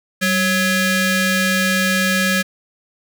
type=ring-modulated tone; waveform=sawtooth; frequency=740 Hz; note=F#5; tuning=in tune; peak=-8 dBFS; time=0.21-2.43 s; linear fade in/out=20 ms; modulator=932 Hz; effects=none